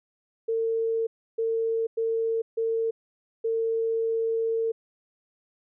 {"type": "tone bursts at uneven times", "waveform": "sine", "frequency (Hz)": 452.7, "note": "A4", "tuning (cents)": 49, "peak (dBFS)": -23, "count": 5, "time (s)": [[0.48, 1.07], [1.38, 1.87], [1.97, 2.42], [2.57, 2.91], [3.44, 4.72]], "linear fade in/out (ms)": 10, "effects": []}